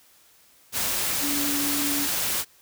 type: tone in noise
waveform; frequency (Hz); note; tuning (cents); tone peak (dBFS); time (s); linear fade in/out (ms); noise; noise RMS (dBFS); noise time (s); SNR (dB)
sine; 286.8; D4; -41; -28; 1.2-2.08; 50; white; -26; 0.72-2.45; -5
effects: white hiss -57 dBFS RMS until 2.61 s